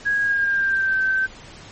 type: tone with pitch glide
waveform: sine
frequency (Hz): 1649 to 1547.5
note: G#6 to G6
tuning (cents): -13 to -23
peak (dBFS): -17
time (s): 0.05-1.27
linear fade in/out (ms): 20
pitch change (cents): -110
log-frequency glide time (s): 0.17-0.98
effects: pink hiss -42 dBFS RMS until 1.71 s + MP3 32 kbps